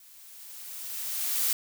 blue noise with level ramp, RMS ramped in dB -54 to -25 dBFS, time 0-1.53 s, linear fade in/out 2 ms, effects none

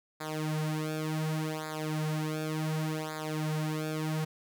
sawtooth tone with flanger, 155.56 Hz, D#3, in tune, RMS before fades -33 dBFS, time 0.2-4.25 s, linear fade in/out 10 ms, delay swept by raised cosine 0.34 to 5.44 ms, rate 0.68 Hz, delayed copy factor -1, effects none

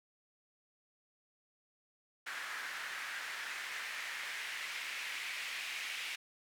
white noise with band-pass filter sweep, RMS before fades -42 dBFS, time 2.26-6.16 s, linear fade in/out 10 ms, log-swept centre 1600 to 2400 Hz, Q 2.4, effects none

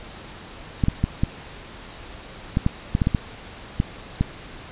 clicks, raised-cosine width 5 ms, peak -6 dBFS, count 12, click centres 0.838 / 0.884 / 1.04 / 1.235 / 2.571 / 2.664 / 2.951 / 3.018 / 3.071 / 3.148 / 3.801 / 4.21 s, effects pink hiss -40 dBFS RMS until 4.71 s + resampled to 8000 Hz

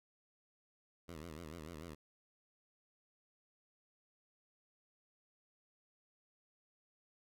10% pulse tone with vibrato, 80.7 Hz, E2, 36 cents flat, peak -39 dBFS, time 1.08-1.95 s, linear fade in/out 10 ms, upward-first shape sine, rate 6.8 Hz, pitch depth 140 cents each way, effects none

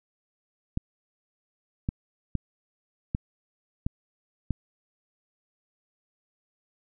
clicks, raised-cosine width 5 ms, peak -14 dBFS, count 6, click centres 0.774 / 1.889 / 2.353 / 3.149 / 3.865 / 4.507 s, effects none

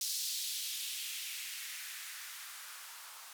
violet noise with band-pass filter sweep, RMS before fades -42 dBFS, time 0.01-3.33 s, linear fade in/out 2 ms, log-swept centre 4700 to 910 Hz, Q 1.8, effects none

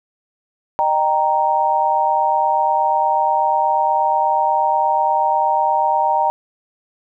sine chord, Eb major, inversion none, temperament equal with one note detuned, 612.3 / 784 / 932.3 Hz, Eb5 / G5 / Bb5, -28 / 0 / 0 cents, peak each -22 / -18 / -16 dBFS, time 0.79-6.3 s, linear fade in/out 0 ms, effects none

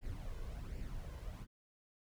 brown noise with flanger, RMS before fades -44 dBFS, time 0.01-1.47 s, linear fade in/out 50 ms, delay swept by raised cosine 0.4 to 2 ms, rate 1.3 Hz, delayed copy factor +0.55, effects none

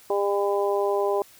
harmonic tone, 201.2 Hz, G3, 45 cents sharp, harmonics 2 / 3 / 4 / 5, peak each -23 / -27 / -29 / -31 dBFS, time 0.1-1.22 s, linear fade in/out 2 ms, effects white hiss -52 dBFS RMS until 1.39 s

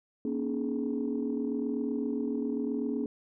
sine tone cluster, 237.1 / 278 / 305.6 / 421.5 Hz, A#3 / C#4 / D#4 / G#4, +30 / +5 / -31 / +26 cents, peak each -32 / -32 / -39 / -35 dBFS, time 0.25-3.06 s, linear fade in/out 2 ms, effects tanh soft clip ceiling -21 dBFS

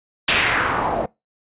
white noise with low-pass filter sweep, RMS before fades -20 dBFS, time 0.28-1.06 s, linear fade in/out 5 ms, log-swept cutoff 3200 to 610 Hz, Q 2.4, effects noise-tail reverb RT60 0.2 s tail -22 dB re dry + resampled to 8000 Hz

